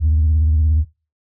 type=tone with vibrato; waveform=sine; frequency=77.7 Hz; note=D#2; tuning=2 cents flat; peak=-10 dBFS; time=0-0.85 s; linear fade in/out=50 ms; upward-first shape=sine; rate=17 Hz; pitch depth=81 cents each way; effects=noise-tail reverb RT60 0.3 s tail -21 dB re dry + tanh soft clip ceiling -9 dBFS